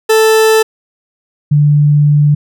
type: tone pair in turn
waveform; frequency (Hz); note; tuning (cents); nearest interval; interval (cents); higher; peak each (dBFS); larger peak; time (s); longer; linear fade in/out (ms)
40% pulse / sine; 440 / 147.17; A4 / D3; 0 / +4; octave + perfect fifth; 1896; first; -5; neither; 0.09-0.63 / 1.51-2.35; second; 10
effects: none